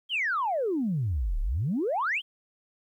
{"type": "exponential two-way sweep", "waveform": "sine", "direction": "down then up", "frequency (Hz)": [3300, 32.7, 3300], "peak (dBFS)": -24, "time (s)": [0.09, 2.22], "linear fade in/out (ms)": 50, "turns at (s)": 1.4, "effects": ["tanh soft clip ceiling -20 dBFS", "11-bit"]}